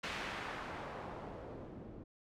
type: noise with low-pass filter sweep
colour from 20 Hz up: white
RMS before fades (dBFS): -45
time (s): 0.03-2.04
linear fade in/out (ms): 10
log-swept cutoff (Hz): 2700 to 300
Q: 0.93
effects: none